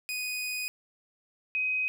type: tone pair in turn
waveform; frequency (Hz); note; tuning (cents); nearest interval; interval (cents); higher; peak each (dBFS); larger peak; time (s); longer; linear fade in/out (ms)
sawtooth / sine; 2489 / 2519; D#7 / D#7; 0 / +21; unison; 21; second; -28 / -26; second; 0.09-0.68 / 1.55-1.88; first; 0
effects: none